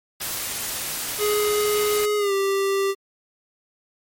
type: noise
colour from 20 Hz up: white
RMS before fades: -28 dBFS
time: 0.2-2.06 s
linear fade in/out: 10 ms
type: tone with pitch glide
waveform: square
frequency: 418.3 to 392.5 Hz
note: G#4 to G4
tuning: +12 to +2 cents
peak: -20 dBFS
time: 1.18-2.95 s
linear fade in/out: 50 ms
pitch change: -110 cents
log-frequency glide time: 2.17-2.33 s
effects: MP3 64 kbps